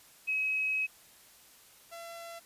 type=tone pair in turn; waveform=sine / sawtooth; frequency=2552 / 675.9 Hz; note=D#7 / E5; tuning=+43 / +43 cents; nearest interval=octave + major seventh; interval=2300 cents; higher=first; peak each=-28 / -39 dBFS; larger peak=first; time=0.27-0.87 / 1.91-2.4 s; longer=first; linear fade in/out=20 ms; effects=white hiss -58 dBFS RMS until 2.45 s + resampled to 32000 Hz